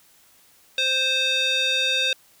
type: tone with band-pass filter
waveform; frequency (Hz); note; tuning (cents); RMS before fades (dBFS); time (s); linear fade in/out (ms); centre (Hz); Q
square; 523.3; C5; 0; -22; 0.78-2.13; 2; 3300; 5.3
effects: white hiss -56 dBFS RMS until 2.4 s